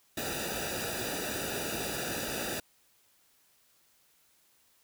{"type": "noise with comb filter", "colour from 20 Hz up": "pink", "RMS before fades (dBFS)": -35, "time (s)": [0.17, 2.6], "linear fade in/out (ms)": 5, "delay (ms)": 0.93, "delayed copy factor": -1, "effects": ["white hiss -67 dBFS RMS until 4.83 s"]}